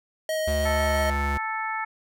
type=tone with vibrato; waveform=square; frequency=629 Hz; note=D#5; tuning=19 cents sharp; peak=-25 dBFS; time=0.29-1.1 s; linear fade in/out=2 ms; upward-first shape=sine; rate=6 Hz; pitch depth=9 cents each way
type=tone with pitch glide; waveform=square; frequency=73.3 to 70.84 Hz; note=D2 to C#2; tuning=-3 to +38 cents; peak=-26 dBFS; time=0.47-1.38 s; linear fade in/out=10 ms; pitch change=-59 cents; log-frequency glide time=0.85-1.09 s
type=harmonic tone; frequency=440 Hz; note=A4; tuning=in tune; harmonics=2 / 3 / 4 / 5; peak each=-30 / -32 / -33 / -34 dBFS; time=0.65-1.85 s; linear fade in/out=10 ms
effects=none